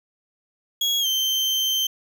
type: tone with pitch glide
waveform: 35% pulse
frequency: 3322 to 3117 Hz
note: G#7 to G7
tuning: 0 to -11 cents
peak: -18 dBFS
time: 0.81-1.87 s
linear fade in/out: 5 ms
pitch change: -111 cents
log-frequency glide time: 1-1.07 s
effects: none